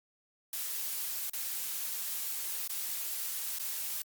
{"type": "noise with dropouts", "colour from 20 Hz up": "blue", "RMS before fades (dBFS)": -36, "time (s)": [0.53, 4.02], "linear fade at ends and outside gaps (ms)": 2, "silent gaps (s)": [[1.298, 1.333], [2.677, 2.696], [3.587, 3.597]], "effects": ["Opus 48 kbps"]}